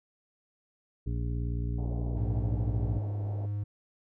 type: harmonic tone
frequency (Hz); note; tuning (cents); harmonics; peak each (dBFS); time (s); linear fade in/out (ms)
58.7; A#1; +13; 1 / 2 / 3 / 4 / 5 / 7; -31 / -33 / -42 / -45 / -43 / -48; 1.06-2.99; 10
type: low-pass noise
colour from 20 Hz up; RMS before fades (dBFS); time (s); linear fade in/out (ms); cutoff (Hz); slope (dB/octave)
white; -46; 1.78-3.46; 5; 780; 48
type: tone with pitch glide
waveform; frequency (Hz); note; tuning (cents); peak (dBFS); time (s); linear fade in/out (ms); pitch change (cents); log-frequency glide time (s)
triangle; 104.4 to 102.67; G#2 to G#2; +10 to -19; -28; 2.16-3.64; 10; -29; 2.67-3.1
effects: none